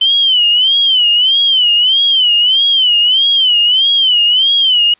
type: tone with vibrato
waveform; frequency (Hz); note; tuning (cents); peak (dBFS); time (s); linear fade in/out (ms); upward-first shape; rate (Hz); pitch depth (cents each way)
sine; 3059; G7; -43; -7; 0.01-4.94; 5; sine; 1.6; 130
effects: white hiss -52 dBFS RMS until 4.99 s + resampled to 8000 Hz